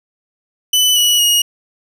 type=tone with pitch steps; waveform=sawtooth; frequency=2995 / 2937 / 2880 Hz; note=F#7 / F#7 / F#7; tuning=+20 / -13 / -47 cents; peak=-7 dBFS; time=0.73-1.42 s; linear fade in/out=5 ms; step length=230 ms; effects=none